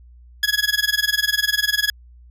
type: tone with tremolo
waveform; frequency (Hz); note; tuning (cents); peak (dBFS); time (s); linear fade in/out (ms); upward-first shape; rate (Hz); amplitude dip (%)
20% pulse; 1677; G#6; +16; -9; 0.43-1.9; 2; sine; 20; 95
effects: added 60 Hz sine -43 dBFS peak until 2.3 s